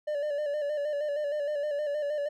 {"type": "tone with vibrato", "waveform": "triangle", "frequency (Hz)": 587.3, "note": "D5", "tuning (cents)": 0, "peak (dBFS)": -26, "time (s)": [0.07, 2.29], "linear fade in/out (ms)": 10, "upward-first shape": "square", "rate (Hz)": 6.4, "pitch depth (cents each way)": 43, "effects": []}